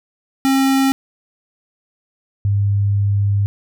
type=tone pair in turn; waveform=square / sine; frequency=269.1 / 100.8 Hz; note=C4 / G2; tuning=+49 / +49 cents; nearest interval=octave + perfect fourth; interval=1700 cents; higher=first; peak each=-13 dBFS; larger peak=neither; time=0.45-0.92 / 2.45-3.46 s; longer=second; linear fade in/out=0 ms; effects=none

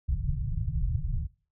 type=low-pass noise; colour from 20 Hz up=pink; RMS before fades=-29 dBFS; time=0.08-1.27 s; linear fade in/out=10 ms; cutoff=160 Hz; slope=96 dB/octave; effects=noise-tail reverb RT60 0.4 s tail -21 dB re dry

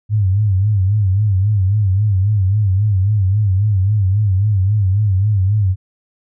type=tone with vibrato; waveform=sine; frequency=100 Hz; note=G2; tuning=35 cents sharp; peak=-11 dBFS; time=0.09-5.76 s; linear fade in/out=50 ms; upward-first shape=sine; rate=3.7 Hz; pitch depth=130 cents each way; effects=none

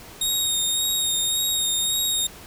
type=tone with vibrato; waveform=20% pulse; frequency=3729 Hz; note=A#7; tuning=in tune; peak=-15 dBFS; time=0.21-2.27 s; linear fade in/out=5 ms; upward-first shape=sine; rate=1.8 Hz; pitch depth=23 cents each way; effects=pink hiss -43 dBFS RMS until 2.46 s

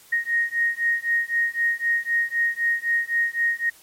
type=beating tone pair; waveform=sine; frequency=1864.7 / 1868.6 Hz; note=A#6 / A#6; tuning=0 / +4 cents; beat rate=3.9 Hz; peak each=-23 dBFS; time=0.12-3.7 s; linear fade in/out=10 ms; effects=white hiss -51 dBFS RMS until 3.82 s + MP3 64 kbps

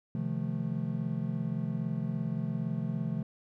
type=chord; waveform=triangle; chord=F dominant seventh; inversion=second; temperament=just; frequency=130.96 / 157.15 / 174.61 / 218.3 Hz; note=C3 / Eb3 / F3 / A3; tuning=+2 / +18 / 0 / -13 cents; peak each=-34 dBFS; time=0.15-3.23 s; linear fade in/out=2 ms; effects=none

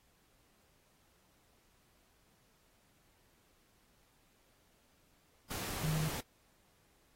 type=tone in noise; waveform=sine; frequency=155.56 Hz; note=D#3; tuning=in tune; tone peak=-32 dBFS; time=5.83-6.09 s; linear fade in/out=10 ms; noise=pink; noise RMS=-41 dBFS; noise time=5.5-6.21 s; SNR=+6 dB; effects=pink hiss -71 dBFS RMS until 7.15 s + AAC 48 kbps

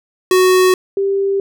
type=tone pair in turn; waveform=square / sine; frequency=370 / 393.7 Hz; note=F#4 / G4; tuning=0 / +8 cents; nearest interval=minor second; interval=108 cents; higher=second; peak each=-9 / -13 dBFS; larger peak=first; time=0.31-0.74 / 0.97-1.4 s; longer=neither; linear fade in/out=2 ms; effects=none

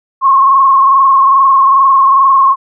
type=tone with frequency modulation; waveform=sine; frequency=1082 Hz; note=C#6; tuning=42 cents flat; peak=-4 dBFS; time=0.21-2.56 s; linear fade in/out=50 ms; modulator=22.4 Hz; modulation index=1.5; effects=none

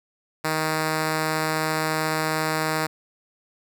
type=tone; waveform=5% pulse; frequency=157.1 Hz; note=D#3; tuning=17 cents sharp; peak=-11 dBFS; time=0.44-2.87 s; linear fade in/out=10 ms; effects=none

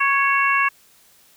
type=harmonic tone with a mistuned harmonic; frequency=554.4 Hz; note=C#5; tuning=in tune; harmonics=2 / 3 / 4 / 5; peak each=-19 / -21 / -22 / -23 dBFS; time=0-0.69 s; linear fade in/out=10 ms; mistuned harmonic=5; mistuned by=-34 cents; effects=white hiss -54 dBFS RMS until 1.36 s

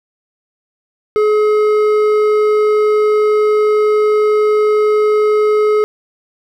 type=tone with hard clipping; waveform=sine; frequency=424.5 Hz; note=G#4; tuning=38 cents sharp; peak=-11 dBFS; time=1.16-5.84 s; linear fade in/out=0 ms; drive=8 dB; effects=none

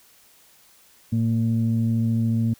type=tone pair together; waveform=sine; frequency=113.41 / 228.4 Hz; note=A#2 / A#3; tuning=-47 / -35 cents; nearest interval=octave; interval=1212 cents; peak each=-20 / -21 dBFS; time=1.12-2.54 s; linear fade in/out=10 ms; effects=tanh soft clip ceiling -13 dBFS + white hiss -55 dBFS RMS until 2.59 s

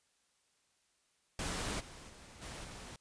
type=noise with level steps; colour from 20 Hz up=pink; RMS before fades=-38 / -52 / -55 / -46 / -49 dBFS; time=1.39-2.96 s; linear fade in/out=2 ms; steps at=1.79 / 2.08 / 2.41 / 2.63 s; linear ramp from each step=20 ms; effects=white hiss -75 dBFS RMS until 3 s + resampled to 22050 Hz

